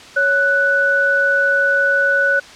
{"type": "tone pair together", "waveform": "sine", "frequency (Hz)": [556, 1484.3], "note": ["C#5", "F#6"], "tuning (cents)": [5, 5], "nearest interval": "octave + perfect fourth", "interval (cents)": 1700, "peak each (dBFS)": [-19, -13], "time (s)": [0.16, 2.4], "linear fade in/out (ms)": 10, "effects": ["white hiss -38 dBFS RMS until 2.55 s", "low-pass 5000 Hz 12 dB/octave"]}